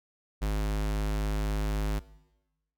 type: tone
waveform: square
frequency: 51.91 Hz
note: G#1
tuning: in tune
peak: -27 dBFS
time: 0.41-2 s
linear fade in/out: 20 ms
effects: noise-tail reverb RT60 1.0 s tail -19 dB re dry